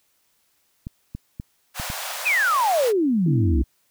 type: clicks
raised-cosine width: 5 ms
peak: -19 dBFS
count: 5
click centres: 0.869 / 1.15 / 1.399 / 1.799 / 1.901 s
type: high-pass noise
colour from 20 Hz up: pink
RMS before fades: -31 dBFS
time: 1.74-2.93 s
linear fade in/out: 50 ms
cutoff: 580 Hz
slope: 48 dB/octave
type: exponential sweep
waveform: sine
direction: down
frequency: 2643 to 59 Hz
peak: -17 dBFS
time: 2.25-3.64 s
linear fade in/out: 20 ms
type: chord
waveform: sine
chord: E minor seventh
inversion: first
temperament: equal with one note detuned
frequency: 196 / 246.9 / 289.3 / 329.6 Hz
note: G3 / B3 / D4 / E4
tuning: 0 / 0 / -26 / 0 cents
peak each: -31 / -27 / -30 / -25 dBFS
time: 3.26-3.62 s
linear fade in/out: 5 ms
effects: white hiss -66 dBFS RMS until 3.9 s

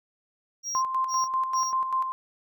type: tone bursts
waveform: triangle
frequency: 5640 Hz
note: F8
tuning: 16 cents sharp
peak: -28 dBFS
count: 3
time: 0.63-1.73 s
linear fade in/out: 50 ms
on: 200 ms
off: 250 ms
type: tone with tremolo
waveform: sine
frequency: 1046.5 Hz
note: C6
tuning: in tune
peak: -22 dBFS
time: 0.75-2.12 s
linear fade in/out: 0 ms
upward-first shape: square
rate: 5.1 Hz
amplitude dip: 50%
effects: none

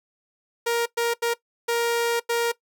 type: tone bursts at uneven times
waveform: sawtooth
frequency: 469 Hz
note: A#4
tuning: 11 cents sharp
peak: -17 dBFS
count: 5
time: 0.66-0.86 / 0.97-1.14 / 1.22-1.34 / 1.68-2.2 / 2.29-2.52 s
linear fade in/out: 10 ms
effects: noise-tail reverb RT60 0.1 s tail -19 dB re dry

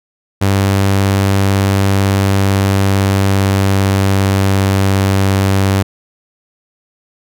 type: tone with pitch glide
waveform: sawtooth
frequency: 98 to 97.15 Hz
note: G2 to G2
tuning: 0 to -15 cents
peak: -6 dBFS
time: 0.41-5.83 s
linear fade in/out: 10 ms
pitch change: -15 cents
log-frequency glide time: 2.12-5.11 s
effects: none

